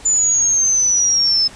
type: linear sweep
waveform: sine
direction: down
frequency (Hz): 7060 to 5200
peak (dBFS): -12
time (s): 0.05-1.48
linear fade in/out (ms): 10
effects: pink hiss -39 dBFS RMS until 1.55 s + resampled to 22050 Hz